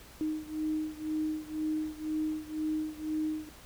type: beating tone pair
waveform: sine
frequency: 309.3 / 311.3 Hz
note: D#4 / D#4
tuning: -10 / +1 cents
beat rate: 2 Hz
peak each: -33 / -35 dBFS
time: 0.21-3.49 s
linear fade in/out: 0 ms
effects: added 60 Hz sine -58 dBFS peak until 3.65 s + pink hiss -53 dBFS RMS until 3.65 s